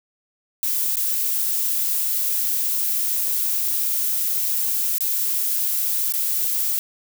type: noise with dropouts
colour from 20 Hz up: violet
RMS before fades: -22 dBFS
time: 0.63-6.79 s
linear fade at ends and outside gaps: 0 ms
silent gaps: 0.957-0.969 / 4.982-5.007 / 6.123-6.138 s
effects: none